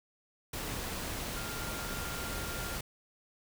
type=tone in noise; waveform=sine; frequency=1396.9 Hz; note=F6; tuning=in tune; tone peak=-44 dBFS; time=1.36-2.76 s; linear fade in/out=5 ms; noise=pink; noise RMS=-38 dBFS; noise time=0.53-2.81 s; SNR=-9 dB; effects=none